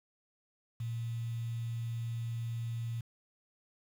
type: tone with quantisation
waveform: sine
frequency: 116.1 Hz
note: A#2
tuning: 7 cents flat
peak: -34 dBFS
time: 0.8-3.01 s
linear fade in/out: 5 ms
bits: 9
effects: none